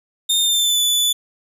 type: tone with pitch glide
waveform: sawtooth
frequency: 3644 to 3479 Hz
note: A#7 to A7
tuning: -40 to -20 cents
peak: -12 dBFS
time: 0.29-1.13 s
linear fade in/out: 10 ms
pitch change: -80 cents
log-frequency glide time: 0.4-0.8 s
effects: none